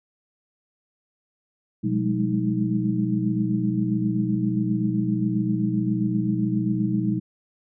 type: tone cluster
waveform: sine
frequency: 123.3 / 179.8 / 201.3 / 208.9 / 314.7 Hz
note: B2 / F#3 / G3 / G#3 / D#4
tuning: -2 / -49 / +46 / +10 / +20 cents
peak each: -27 dBFS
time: 1.83-7.2 s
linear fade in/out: 20 ms
effects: none